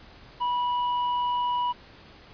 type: tone with hard clipping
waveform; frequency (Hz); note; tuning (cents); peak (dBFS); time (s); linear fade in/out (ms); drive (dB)
triangle; 978; B5; -17; -25; 0.4-1.73; 20; 8
effects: pink hiss -50 dBFS RMS until 2.33 s + resampled to 11025 Hz